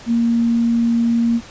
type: tone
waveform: sine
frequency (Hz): 233.1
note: A#3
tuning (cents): 0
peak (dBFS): -13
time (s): 0.06-1.41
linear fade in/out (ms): 50
effects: pink hiss -39 dBFS RMS until 1.5 s + resampled to 16000 Hz